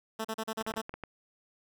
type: tone bursts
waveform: 10% pulse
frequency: 221.3 Hz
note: A3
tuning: 10 cents sharp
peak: -24 dBFS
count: 7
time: 0.19-0.817 s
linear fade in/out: 10 ms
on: 57 ms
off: 38 ms
type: clicks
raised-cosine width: 0.5 ms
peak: -24 dBFS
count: 8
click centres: 0.611 / 0.665 / 0.709 / 0.739 / 0.775 / 0.894 / 0.94 / 1.037 s
effects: none